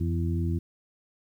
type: harmonic tone with a mistuned harmonic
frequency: 84 Hz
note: E2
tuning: 33 cents sharp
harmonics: 1 / 2 / 3 / 4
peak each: -26 / -31 / -36 / -35 dBFS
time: 0-0.59 s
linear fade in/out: 10 ms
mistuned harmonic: 1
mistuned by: +79 cents
effects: 10-bit